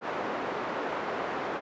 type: band-pass noise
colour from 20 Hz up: pink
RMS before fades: -33 dBFS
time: 0.01-1.61 s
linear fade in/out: 50 ms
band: 380 to 1400 Hz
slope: 12 dB/octave
effects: resampled to 16000 Hz